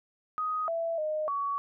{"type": "tone with pitch steps", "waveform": "sine", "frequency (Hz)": [1251, 665, 616, 1125], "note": ["D#6", "E5", "D#5", "C#6"], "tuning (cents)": [9, 15, -17, 25], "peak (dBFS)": -28, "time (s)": [0.38, 1.58], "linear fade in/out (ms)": 0, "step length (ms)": 300, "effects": []}